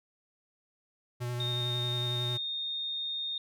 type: tone with vibrato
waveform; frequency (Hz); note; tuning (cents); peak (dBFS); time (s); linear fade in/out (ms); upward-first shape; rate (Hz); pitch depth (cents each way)
square; 121.9; B2; -22; -33; 1.2-2.38; 20; square; 11; 14
type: tone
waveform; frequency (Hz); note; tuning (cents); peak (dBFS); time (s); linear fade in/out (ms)
sine; 3677; A#7; -24; -32; 1.4-3.38; 2
effects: none